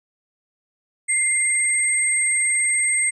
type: tone pair together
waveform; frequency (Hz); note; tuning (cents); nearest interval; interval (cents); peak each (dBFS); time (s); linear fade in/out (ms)
sine; 2093 / 8393; C7 / C9; 0 / +4; 2 octaves; 2404; -21 / -19; 1.08-3.11; 20
effects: none